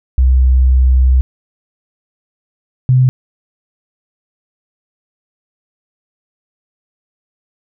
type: tone pair in turn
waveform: sine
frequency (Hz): 64.1 / 128.2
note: C2 / C3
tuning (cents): -35 / -35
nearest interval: octave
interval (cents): 1200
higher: second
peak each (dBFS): -6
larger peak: neither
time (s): 0.18-1.21 / 2.89-3.09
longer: first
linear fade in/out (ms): 0
effects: none